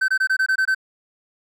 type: tone bursts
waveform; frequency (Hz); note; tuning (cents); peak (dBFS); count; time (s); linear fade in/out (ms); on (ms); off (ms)
triangle; 1538; G6; -33; -14; 8; 0.01-0.748; 10; 73; 22
effects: none